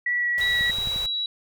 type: tone with vibrato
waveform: sine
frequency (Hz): 1939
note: B6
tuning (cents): -32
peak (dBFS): -21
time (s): 0.06-0.71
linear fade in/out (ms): 5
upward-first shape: triangle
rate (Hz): 3.1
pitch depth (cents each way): 11
type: band-stop noise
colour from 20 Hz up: pink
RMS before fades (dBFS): -38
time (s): 0.38-1.06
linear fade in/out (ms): 0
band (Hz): 150 to 400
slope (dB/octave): 48
type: tone with pitch glide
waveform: sine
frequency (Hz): 3847 to 3898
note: B7 to B7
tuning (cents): -46 to -23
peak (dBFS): -24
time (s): 0.41-1.26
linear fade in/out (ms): 2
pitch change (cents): +23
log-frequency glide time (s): 0.6-0.98
type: click train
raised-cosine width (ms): 5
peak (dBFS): -25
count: 5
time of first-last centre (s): 0.61-0.961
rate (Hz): 11.4
effects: none